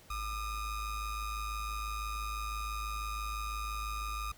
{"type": "ring-modulated tone", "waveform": "square", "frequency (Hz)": 628, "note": "D#5", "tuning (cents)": 16, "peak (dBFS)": -33, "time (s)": [0.1, 4.32], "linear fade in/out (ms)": 5, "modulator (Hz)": 575, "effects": ["pink hiss -59 dBFS RMS until 4.37 s"]}